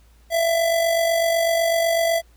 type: tone with amplitude modulation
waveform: square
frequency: 667 Hz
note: E5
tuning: 20 cents sharp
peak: -16 dBFS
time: 0.3-2.22 s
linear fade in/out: 50 ms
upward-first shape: sine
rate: 48 Hz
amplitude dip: 45%
effects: added 57 Hz sine -50 dBFS peak until 2.36 s + pink hiss -60 dBFS RMS until 2.36 s